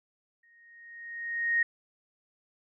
sine tone with exponential growth, 1864.7 Hz, A#6, in tune, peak -21 dBFS, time 0.43-1.63 s, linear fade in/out 5 ms, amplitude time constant 260 ms, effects none

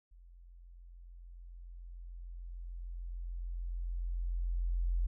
sine tone with level ramp, 43.4 Hz, F1, 10 cents flat, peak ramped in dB -54 to -28 dBFS, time 0.11-5.07 s, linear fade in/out 10 ms, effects none

